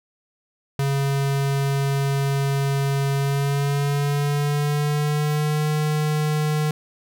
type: tone with pitch glide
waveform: square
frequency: 138.59 to 152.01 Hz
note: C#3 to D#3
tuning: 0 to -40 cents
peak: -20 dBFS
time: 0.79-6.71 s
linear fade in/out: 2 ms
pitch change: +160 cents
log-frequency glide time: 3.15-5.69 s
effects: 10-bit